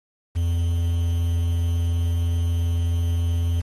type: tone with quantisation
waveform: triangle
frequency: 84.8 Hz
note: E2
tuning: 50 cents sharp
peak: -17 dBFS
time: 0.35-3.62 s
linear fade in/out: 20 ms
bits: 7
effects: AAC 32 kbps